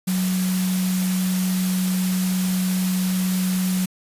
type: tone in noise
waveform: sine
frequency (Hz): 185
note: F#3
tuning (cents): 0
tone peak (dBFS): -19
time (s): 0.07-3.86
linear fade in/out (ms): 10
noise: white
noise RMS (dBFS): -30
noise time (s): 0.07-3.86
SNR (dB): +8
effects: resampled to 32000 Hz